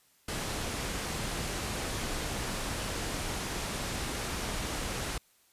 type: low-pass noise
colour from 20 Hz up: pink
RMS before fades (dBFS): -35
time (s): 0.28-5.18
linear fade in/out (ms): 5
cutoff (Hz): 11000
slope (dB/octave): 24
effects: white hiss -66 dBFS RMS until 5.52 s + resampled to 32000 Hz